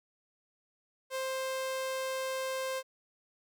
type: tone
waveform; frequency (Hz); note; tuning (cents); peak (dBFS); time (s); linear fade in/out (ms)
sawtooth; 525; C5; +6; -29; 1.1-2.83; 50
effects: none